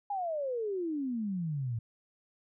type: exponential sweep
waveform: sine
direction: down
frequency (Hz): 830.6 to 110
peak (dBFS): -31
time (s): 0.1-1.79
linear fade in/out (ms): 5
effects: none